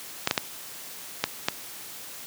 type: clicks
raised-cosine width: 0.2 ms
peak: -4 dBFS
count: 5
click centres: 0.274 / 0.311 / 0.378 / 1.24 / 1.485 s
effects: white hiss -41 dBFS RMS until 2.26 s + high-pass 100 Hz 12 dB/octave